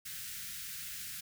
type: band-stop noise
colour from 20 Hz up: white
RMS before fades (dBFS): -43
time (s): 0.05-1.21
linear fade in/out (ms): 10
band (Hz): 200 to 1400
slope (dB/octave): 48
effects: none